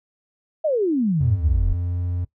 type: exponential sweep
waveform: sine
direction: down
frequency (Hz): 659.3 to 34.65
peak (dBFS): -17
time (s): 0.64-1.74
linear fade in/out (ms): 10
type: tone with pitch glide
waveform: triangle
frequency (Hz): 87.31 to 88.58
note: F2 to F2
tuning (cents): 0 to +25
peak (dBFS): -20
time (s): 1.2-2.25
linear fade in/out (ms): 10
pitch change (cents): +25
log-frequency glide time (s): 1.68-1.98
effects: noise-tail reverb RT60 0.1 s tail -19 dB re dry